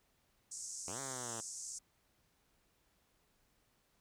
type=band-pass noise; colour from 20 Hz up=pink; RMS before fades=-46 dBFS; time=0.51-1.79 s; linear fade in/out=10 ms; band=5900 to 8600 Hz; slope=48 dB/octave
type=linear two-way sweep; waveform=5% pulse; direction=up then down; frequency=79.2 to 138.59 to 110.3 Hz; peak=-33 dBFS; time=0.87-1.41 s; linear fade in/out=10 ms; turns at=1 s
effects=pink hiss -75 dBFS RMS until 4 s